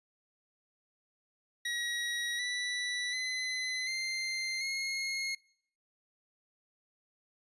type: tone with pitch steps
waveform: 25% pulse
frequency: 1907 / 1966.3 / 2027 / 2090 / 2155 Hz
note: A#6 / B6 / B6 / C7 / C#7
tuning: +39 / -8 / +45 / -2 / -49 cents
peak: -29 dBFS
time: 1.65-5.35 s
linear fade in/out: 5 ms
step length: 740 ms
effects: noise-tail reverb RT60 0.6 s tail -23 dB re dry + resampled to 24000 Hz